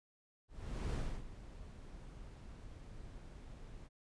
brown noise with ADSR envelope, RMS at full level -36 dBFS, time 0.48-3.89 s, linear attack 460 ms, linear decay 290 ms, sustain -15 dB, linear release 35 ms, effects resampled to 22050 Hz

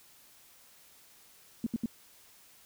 sine tone bursts, 230 Hz, A#3, 23 cents flat, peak -27 dBFS, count 3, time 1.64-1.859 s, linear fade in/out 2 ms, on 25 ms, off 72 ms, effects white hiss -59 dBFS RMS until 2.65 s

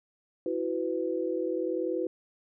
sine chord, E suspended second, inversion none, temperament equal with one note detuned, 329.6 / 370 / 499.6 Hz, E4 / F#4 / B4, 0 / 0 / +20 cents, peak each -32 dBFS, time 0.46-2.07 s, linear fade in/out 2 ms, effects none

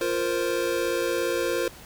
square chord, F suspended fourth, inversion none, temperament equal, 349.2 / 466.2 / 523.3 Hz, F4 / Bb4 / C5, 0 / 0 / 0 cents, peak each -29 dBFS, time 0.01-1.68 s, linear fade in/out 2 ms, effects pink hiss -46 dBFS RMS until 1.85 s

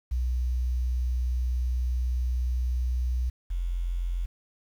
sine tone pair in turn, 61.74 / 43.66 Hz, B1 / F1, 0 / 0 cents, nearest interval tritone, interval 600 cents, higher first, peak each -24 / -26 dBFS, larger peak first, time 0.11-3.3 / 3.5-4.26 s, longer first, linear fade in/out 10 ms, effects 9-bit

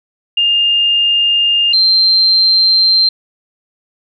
sine tone pair in turn, 2816 / 4144 Hz, F7 / C8, +14 / -17 cents, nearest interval perfect fifth, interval 669 cents, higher second, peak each -9 / -7 dBFS, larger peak second, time 0.37-1.73 / 1.73-3.09 s, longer neither, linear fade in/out 5 ms, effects none

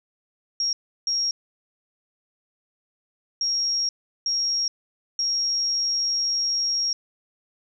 sine tone bursts at uneven times, 5588 Hz, F8, in tune, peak -21 dBFS, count 5, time 0.6-0.73 / 1.07-1.31 / 3.41-3.89 / 4.26-4.68 / 5.19-6.93 s, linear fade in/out 2 ms, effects none

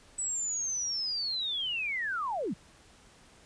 sine linear sweep, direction down, 7970 to 145.9 Hz, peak -30 dBFS, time 0.18-2.54 s, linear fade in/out 10 ms, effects pink hiss -58 dBFS RMS until 3.45 s + resampled to 22050 Hz

